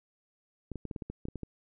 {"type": "clicks", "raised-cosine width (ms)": 3, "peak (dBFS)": -25, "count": 11, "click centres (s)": [0.717, 0.757, 0.853, 0.912, 0.962, 1.022, 1.1, 1.254, 1.285, 1.357, 1.433], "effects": []}